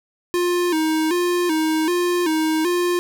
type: tone with vibrato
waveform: square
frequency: 333.5 Hz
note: E4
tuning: 20 cents sharp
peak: -18 dBFS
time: 0.34-2.99 s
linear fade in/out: 0 ms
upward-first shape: square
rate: 1.3 Hz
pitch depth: 98 cents each way
effects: none